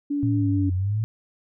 sine tone with vibrato, 285 Hz, C#4, 48 cents sharp, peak -22 dBFS, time 0.1-0.7 s, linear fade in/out 10 ms, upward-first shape sine, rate 4.6 Hz, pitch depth 19 cents each way
sine linear two-way sweep, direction down then up, 116.8 to 90.2 to 112.7 Hz, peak -21 dBFS, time 0.23-1.04 s, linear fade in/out 0 ms, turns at 0.74 s
effects none

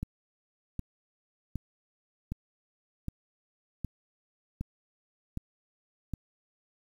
click train, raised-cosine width 5 ms, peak -21 dBFS, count 9, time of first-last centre 0.03-6.137 s, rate 1.31 Hz, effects 9-bit

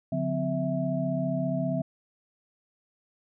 sine tone cluster, 144.1 / 179.1 / 255.4 / 654 Hz, D3 / F3 / C4 / E5, -33 / +44 / -42 / -14 cents, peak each -31 dBFS, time 0.12-1.82 s, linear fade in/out 5 ms, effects none

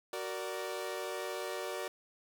sawtooth chord, Gb augmented, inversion none, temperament equal with one note detuned, 373.6 / 466.2 / 587.3 Hz, Gb4 / Bb4 / D5, +17 / 0 / 0 cents, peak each -37 / -38 / -37 dBFS, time 0.13-1.88 s, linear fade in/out 2 ms, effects none

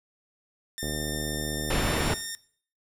5% pulse tone with pitch glide, 1805 to 1824.9 Hz, A6 to A#6, +44 to -37 cents, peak -22 dBFS, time 0.78-2.35 s, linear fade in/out 0 ms, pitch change +19 cents, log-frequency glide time 1.92-2.04 s
click train, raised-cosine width 2 ms, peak -20 dBFS, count 100, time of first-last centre 0.83-2.14 s, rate 75.6 Hz
pink low-pass noise, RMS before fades -27 dBFS, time 1.7-2.14 s, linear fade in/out 5 ms, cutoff 3600 Hz, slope 12 dB/octave
effects noise-tail reverb RT60 0.5 s tail -18 dB re dry + low-pass 12000 Hz 12 dB/octave

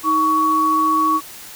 sine tone pair together, 315.3 / 1121.4 Hz, D#4 / C#6, +23 / +20 cents, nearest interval octave + minor seventh, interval 2197 cents, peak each -21 / -14 dBFS, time 0.03-1.21 s, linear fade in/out 50 ms, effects white hiss -37 dBFS RMS until 1.55 s

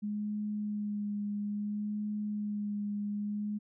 sine tone with vibrato, 207.7 Hz, G#3, in tune, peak -32 dBFS, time 0.02-3.59 s, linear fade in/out 20 ms, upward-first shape sine, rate 0.6 Hz, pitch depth 18 cents each way, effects none

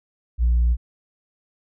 sine tone, 59.2 Hz, A#1, 27 cents sharp, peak -13 dBFS, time 0.38-0.77 s, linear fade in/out 50 ms, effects tanh soft clip ceiling -13 dBFS

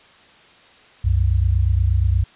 sine tone pair together, 65.5 / 93.95 Hz, C2 / F#2, +2 / +27 cents, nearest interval tritone, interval 625 cents, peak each -17 dBFS, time 1.04-2.24 s, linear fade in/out 10 ms, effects white hiss -49 dBFS RMS until 2.35 s + resampled to 8000 Hz

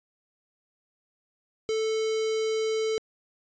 square tone with notch filter, 440 Hz, A4, in tune, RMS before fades -27 dBFS, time 1.69-2.98 s, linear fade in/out 0 ms, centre 1500 Hz, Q 1.4, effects resampled to 16000 Hz

